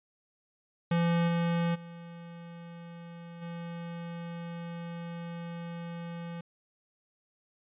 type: tone with level steps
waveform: square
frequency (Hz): 169.9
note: F3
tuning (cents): -47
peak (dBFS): -25 / -27 / -44 / -38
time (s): 0.91-6.41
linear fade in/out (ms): 5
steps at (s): 1.27 / 1.74 / 3.41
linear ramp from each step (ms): 20
effects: resampled to 8000 Hz